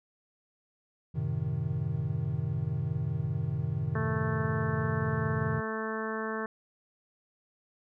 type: chord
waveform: triangle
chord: F# diminished seventh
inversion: none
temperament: equal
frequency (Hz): 92.5 / 110 / 130.81 / 155.56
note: F#2 / A2 / C3 / Eb3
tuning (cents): 0 / 0 / 0 / 0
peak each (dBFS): -35 / -34 / -31 / -31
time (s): 1.14-5.61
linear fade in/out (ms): 20
type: harmonic tone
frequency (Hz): 220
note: A3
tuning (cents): 0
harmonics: 1 / 2 / 3 / 4 / 5 / 6 / 7 / 8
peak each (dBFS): -37 / -36 / -42 / -44 / -39 / -43 / -41 / -41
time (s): 3.95-6.46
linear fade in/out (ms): 2
effects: none